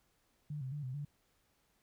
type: tone with pitch steps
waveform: sine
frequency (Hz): 148.7 / 130.6 / 147.2 / 128.2 / 145.1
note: D3 / C3 / D3 / C3 / D3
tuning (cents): +22 / -3 / +4 / -35 / -21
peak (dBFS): -38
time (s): 0.5-1.05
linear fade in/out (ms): 5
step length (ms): 110
effects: pink hiss -75 dBFS RMS until 1.82 s